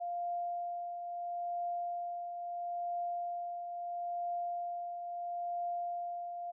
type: tone with tremolo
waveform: sine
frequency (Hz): 698.5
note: F5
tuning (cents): 0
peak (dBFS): -33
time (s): 0-6.52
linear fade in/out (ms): 20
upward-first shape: triangle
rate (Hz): 0.75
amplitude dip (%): 50
effects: none